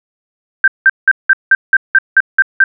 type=tone bursts; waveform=sine; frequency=1568 Hz; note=G6; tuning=in tune; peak=-3 dBFS; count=10; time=0.64-2.64 s; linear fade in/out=2 ms; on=38 ms; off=180 ms; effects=none